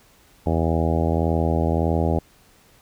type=harmonic tone; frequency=81.7 Hz; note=E2; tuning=15 cents flat; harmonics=1 / 2 / 3 / 4 / 5 / 6 / 7 / 8 / 9 / 10; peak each=-22 / -25 / -27 / -28 / -29 / -30 / -30 / -31 / -32 / -32 dBFS; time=0.46-2.19 s; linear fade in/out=5 ms; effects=pink hiss -55 dBFS RMS until 2.81 s